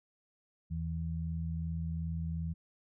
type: tone pair together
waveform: sine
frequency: 81.1 / 163.75 Hz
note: E2 / E3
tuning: -28 / -11 cents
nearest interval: octave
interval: 1217 cents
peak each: -36 / -36 dBFS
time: 0.7-2.54 s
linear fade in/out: 20 ms
effects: none